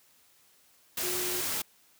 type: tone in noise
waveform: sine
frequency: 360.8 Hz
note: F#4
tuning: 44 cents flat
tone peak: -36 dBFS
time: 1.03-1.41 s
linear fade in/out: 5 ms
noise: white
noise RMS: -32 dBFS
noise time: 0.97-1.62 s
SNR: -7 dB
effects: white hiss -63 dBFS RMS until 1.99 s + high-pass 60 Hz 12 dB/octave